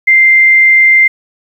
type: tone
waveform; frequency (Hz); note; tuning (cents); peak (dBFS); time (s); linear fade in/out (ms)
sine; 2091; C7; -2; -3; 0.07-1.08; 10
effects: 7-bit